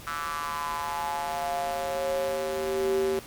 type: tone with high-pass filter sweep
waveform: square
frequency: 77.78 Hz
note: D#2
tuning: in tune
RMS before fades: -29 dBFS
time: 0.07-3.19 s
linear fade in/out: 0 ms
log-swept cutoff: 1300 to 350 Hz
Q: 6.2
effects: pink hiss -45 dBFS RMS until 3.26 s + MP3 96 kbps

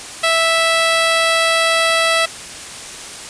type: tone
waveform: 10% pulse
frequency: 658 Hz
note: E5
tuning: 3 cents flat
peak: -4 dBFS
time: 0.23-2.26 s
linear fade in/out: 10 ms
effects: white hiss -31 dBFS RMS until 3.29 s + resampled to 22050 Hz

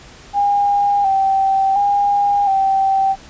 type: tone with vibrato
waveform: sine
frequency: 793 Hz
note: G5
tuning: 20 cents sharp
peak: -12 dBFS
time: 0.33-3.16 s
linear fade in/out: 50 ms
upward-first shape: square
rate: 0.7 Hz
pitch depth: 37 cents each way
effects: pink hiss -41 dBFS RMS until 3.29 s + resampled to 16000 Hz

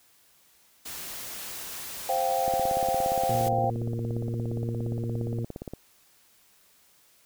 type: noise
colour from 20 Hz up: white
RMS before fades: -38 dBFS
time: 0.85-3.49 s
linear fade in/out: 10 ms
type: chord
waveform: sine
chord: C suspended fourth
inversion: none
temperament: equal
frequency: 523.3 / 698.5 / 784 Hz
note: C5 / F5 / G5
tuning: 0 / 0 / 0 cents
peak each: -29 / -28 / -27 dBFS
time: 2.09-3.7 s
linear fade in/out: 2 ms
type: click train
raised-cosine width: 2 ms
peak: -22 dBFS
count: 57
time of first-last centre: 2.48-5.736 s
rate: 17.2 Hz
type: harmonic tone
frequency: 116.54 Hz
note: A#2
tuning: in tune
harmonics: 1 / 2 / 3 / 4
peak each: -29 / -36 / -40 / -40 dBFS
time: 3.29-5.45 s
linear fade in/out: 10 ms
effects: white hiss -61 dBFS RMS until 7.25 s

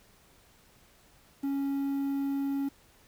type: tone with quantisation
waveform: triangle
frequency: 277.2 Hz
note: C#4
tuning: in tune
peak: -26 dBFS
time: 1.43-2.69 s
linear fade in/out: 10 ms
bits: 9
effects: pink hiss -61 dBFS RMS until 3.07 s

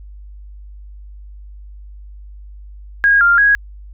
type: tone with pitch steps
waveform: sine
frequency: 1635 / 1396 / 1650 Hz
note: G#6 / F6 / G#6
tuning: -28 / -1 / -12 cents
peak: -8 dBFS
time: 3.04-3.55 s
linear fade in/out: 0 ms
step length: 170 ms
effects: added 50 Hz sine -33 dBFS peak until 3.93 s

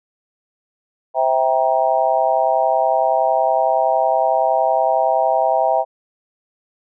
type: chord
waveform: sine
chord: C dominant seventh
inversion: none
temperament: just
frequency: 523.3 / 654.1 / 784.9 / 941.9 Hz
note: C5 / E5 / G5 / Bb5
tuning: 0 / -14 / +2 / +18 cents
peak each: -22 / -17 / -18 / -22 dBFS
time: 1.14-5.85 s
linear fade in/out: 50 ms
effects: none

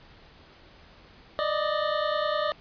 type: tone pair together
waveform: 25% pulse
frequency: 590.1 / 620 Hz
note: D5 / D#5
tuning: +8 / -6 cents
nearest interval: minor second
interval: 86 cents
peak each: -24 dBFS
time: 1.39-2.52 s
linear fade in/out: 0 ms
effects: pink hiss -53 dBFS RMS until 2.6 s + resampled to 11025 Hz

